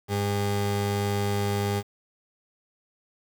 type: tone pair together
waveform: 30% pulse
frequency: 101.3 / 405.2 Hz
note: G#2 / G#4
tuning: -43 / -43 cents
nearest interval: 2 octaves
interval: 2400 cents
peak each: -23 / -28 dBFS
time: 0.08-1.83 s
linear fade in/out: 50 ms
effects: 8-bit